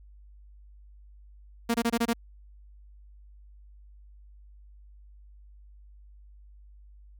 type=tone bursts; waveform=sawtooth; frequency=233.1 Hz; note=A#3; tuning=in tune; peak=-19 dBFS; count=6; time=1.69-2.134 s; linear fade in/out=10 ms; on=54 ms; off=24 ms; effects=added 50 Hz sine -49 dBFS peak until 7.19 s